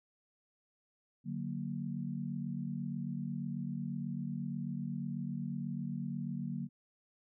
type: chord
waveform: sine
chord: D augmented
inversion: none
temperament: equal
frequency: 146.83 / 185 / 233.1 Hz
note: D3 / F#3 / A#3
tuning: 0 / 0 / 0 cents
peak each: -40 / -40 / -40 dBFS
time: 1.24-6.69 s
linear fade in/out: 50 ms
effects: none